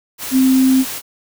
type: tone in noise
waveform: sine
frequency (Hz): 261.6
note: C4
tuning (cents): 0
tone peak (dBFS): -9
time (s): 0.31-0.85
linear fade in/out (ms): 50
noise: white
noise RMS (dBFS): -26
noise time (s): 0.18-1.02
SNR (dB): +14
effects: none